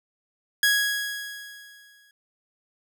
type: tone with exponential decay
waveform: sawtooth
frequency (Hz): 1661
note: G#6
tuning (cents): 0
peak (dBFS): -13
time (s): 0.63-2.11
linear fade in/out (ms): 2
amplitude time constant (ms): 320
effects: none